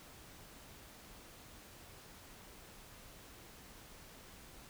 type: silence
effects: pink hiss -56 dBFS RMS until 4.69 s